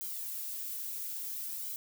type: noise with flanger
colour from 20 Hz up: violet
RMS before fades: -39 dBFS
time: 0.01-1.76 s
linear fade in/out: 0 ms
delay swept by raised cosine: 1.1 to 3.4 ms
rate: 0.58 Hz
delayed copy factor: -0.65
effects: none